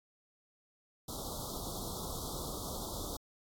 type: band-stop noise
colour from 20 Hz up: pink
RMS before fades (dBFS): -41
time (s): 1.08-3.17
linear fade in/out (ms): 5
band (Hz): 1300 to 3400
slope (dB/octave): 96
effects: AAC 64 kbps